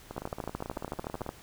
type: two click trains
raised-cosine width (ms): 1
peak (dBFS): -24 / -19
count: 22 / 16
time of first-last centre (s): 0.11-1.264 / 0.18-1.291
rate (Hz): 18.2 / 13.5
effects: pink hiss -53 dBFS RMS until 1.42 s